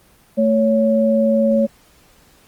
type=tone pair together; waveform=sine; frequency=221.6 / 558 Hz; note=A3 / C#5; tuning=+13 / +11 cents; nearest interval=octave + major third; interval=1598 cents; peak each=-15 dBFS; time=0.37-1.67 s; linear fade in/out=20 ms; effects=pink hiss -52 dBFS RMS until 2.47 s + Opus 24 kbps